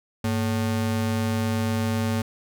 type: ring-modulated tone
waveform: square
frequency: 164.81 Hz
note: E3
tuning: in tune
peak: -20 dBFS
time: 0.24-2.22 s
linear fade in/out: 5 ms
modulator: 64.1 Hz
effects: none